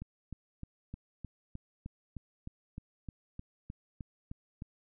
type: click train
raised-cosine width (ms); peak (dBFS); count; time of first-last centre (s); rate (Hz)
5; -29; 16; 0.02-4.621; 3.26
effects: none